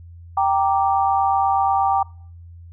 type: chord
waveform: sine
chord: G minor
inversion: none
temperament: equal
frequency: 784 / 932.3 / 1174.7 Hz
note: G5 / Bb5 / D6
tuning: 0 / 0 / 0 cents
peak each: -17 / -22 / -23 dBFS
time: 0.37-2.03 s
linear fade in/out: 5 ms
effects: noise-tail reverb RT60 0.6 s tail -26 dB re dry + added 85 Hz sine -38 dBFS peak until 2.72 s